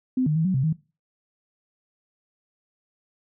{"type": "tone with pitch steps", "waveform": "sine", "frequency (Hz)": [256.7, 152.4, 160.8, 186.6, 132.1, 158.3], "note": ["C4", "D#3", "E3", "F#3", "C3", "D#3"], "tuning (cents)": [-33, -36, -43, 15, 17, 30], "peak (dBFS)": -19, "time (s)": [0.17, 0.728], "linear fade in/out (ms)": 5, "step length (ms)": 93, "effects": ["noise-tail reverb RT60 0.3 s tail -19 dB re dry"]}